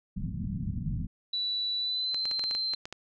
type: low-pass noise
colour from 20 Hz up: white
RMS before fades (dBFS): -33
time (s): 0.16-1.07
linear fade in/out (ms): 10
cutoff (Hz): 220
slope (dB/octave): 48
type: tone with pitch glide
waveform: sine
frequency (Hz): 3951 to 4114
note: B7 to C8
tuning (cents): 0 to -30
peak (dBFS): -28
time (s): 1.33-2.75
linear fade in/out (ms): 5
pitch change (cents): +70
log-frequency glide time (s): 1.78-2.27
type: clicks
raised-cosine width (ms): 0.2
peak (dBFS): -21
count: 10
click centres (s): 2.145 / 2.255 / 2.313 / 2.394 / 2.439 / 2.511 / 2.55 / 2.736 / 2.855 / 2.926
effects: none